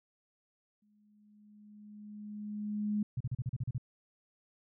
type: tone with exponential growth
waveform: sine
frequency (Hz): 209.2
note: G#3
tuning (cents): +13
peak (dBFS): -28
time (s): 0.82-3.03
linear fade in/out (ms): 5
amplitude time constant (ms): 480
type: tone bursts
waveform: sine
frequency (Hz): 124.5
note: B2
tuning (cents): +14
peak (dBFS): -31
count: 9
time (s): 3.17-3.781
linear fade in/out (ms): 5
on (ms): 35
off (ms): 37
effects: none